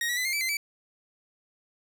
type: tone with pitch steps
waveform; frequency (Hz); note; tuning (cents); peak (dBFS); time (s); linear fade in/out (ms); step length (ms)
sawtooth; 1875 / 1935 / 2008 / 2119 / 2312 / 2068 / 2304; A#6 / B6 / B6 / C7 / D7 / C7 / D7; +10 / -36 / +28 / +21 / -28 / -21 / -34; -23; 0.01-0.57; 2; 80
effects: none